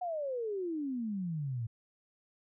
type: exponential sweep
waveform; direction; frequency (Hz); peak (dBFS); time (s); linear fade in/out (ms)
sine; down; 740 to 110; -33; 0.01-1.67; 10
effects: none